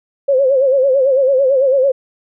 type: tone with vibrato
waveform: sine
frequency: 535 Hz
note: C5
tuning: 38 cents sharp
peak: -9 dBFS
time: 0.28-1.92 s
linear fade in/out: 10 ms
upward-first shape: sine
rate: 9 Hz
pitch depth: 90 cents each way
effects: none